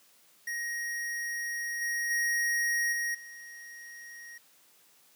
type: tone with level steps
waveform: square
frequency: 1881 Hz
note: A#6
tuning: 15 cents sharp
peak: -33 / -30 / -27 / -30 / -45 dBFS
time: 0.47-4.38 s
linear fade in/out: 5 ms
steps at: 1.81 / 2.1 / 2.92 / 3.14 s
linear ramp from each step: 10 ms
effects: white hiss -62 dBFS RMS until 5.15 s + high-pass 150 Hz 12 dB/octave